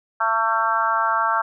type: harmonic tone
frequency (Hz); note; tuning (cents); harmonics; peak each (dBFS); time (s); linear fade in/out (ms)
224.7; A3; +37; 3 / 4 / 5 / 6 / 7; -28 / -23 / -23 / -22 / -27; 0.2-1.42; 10
effects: none